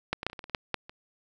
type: clicks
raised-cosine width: 0.3 ms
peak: -11 / -19 / -10 / -27 / -24 / -23 / -27 / -29 / -10 / -11 / -27 dBFS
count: 11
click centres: 0.13 / 0.231 / 0.266 / 0.299 / 0.331 / 0.392 / 0.441 / 0.497 / 0.548 / 0.743 / 0.895 s
effects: none